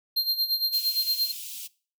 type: tone with tremolo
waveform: square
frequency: 4186 Hz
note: C8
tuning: in tune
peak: -21 dBFS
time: 0.16-1.32 s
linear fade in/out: 10 ms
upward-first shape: sine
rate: 8.7 Hz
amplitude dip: 75%
type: high-pass noise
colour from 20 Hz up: white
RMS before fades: -38 dBFS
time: 0.72-1.68 s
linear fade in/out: 20 ms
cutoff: 2600 Hz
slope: 48 dB/octave
effects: noise-tail reverb RT60 0.4 s tail -22 dB re dry